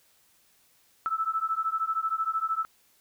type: beating tone pair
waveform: sine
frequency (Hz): 1308 / 1321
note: E6 / E6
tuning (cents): -14 / +3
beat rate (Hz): 13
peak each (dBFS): -29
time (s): 1.06-2.65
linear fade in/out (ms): 0
effects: white hiss -64 dBFS RMS until 3 s